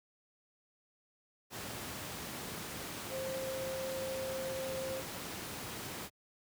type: tone in noise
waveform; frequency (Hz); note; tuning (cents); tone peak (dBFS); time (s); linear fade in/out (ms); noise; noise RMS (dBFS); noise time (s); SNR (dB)
sine; 528; C5; +16; -37; 3.09-5.03; 50; pink; -42; 1.5-6.1; +2
effects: high-pass 100 Hz 12 dB/octave